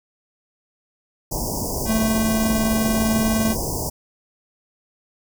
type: band-stop noise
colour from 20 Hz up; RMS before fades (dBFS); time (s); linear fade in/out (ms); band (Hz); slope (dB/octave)
pink; -25; 1.31-3.9; 10; 1000 to 4900; 96
type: tone with tremolo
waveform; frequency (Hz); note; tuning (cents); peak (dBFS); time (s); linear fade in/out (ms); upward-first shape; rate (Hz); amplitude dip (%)
square; 220.7; A3; +5; -18; 1.85-3.56; 50; square; 20; 25
effects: none